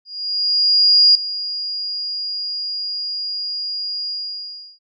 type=tone with ADSR envelope; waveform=sine; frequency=4851 Hz; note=D#8; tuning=45 cents flat; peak=-7 dBFS; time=0.05-4.79 s; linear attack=1100 ms; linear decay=4 ms; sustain=-15 dB; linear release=700 ms; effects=none